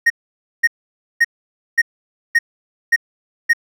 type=tone bursts; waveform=triangle; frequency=1864.7 Hz; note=A#6; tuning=in tune; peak=-7 dBFS; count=7; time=0.06-3.534 s; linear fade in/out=10 ms; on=42 ms; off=530 ms; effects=none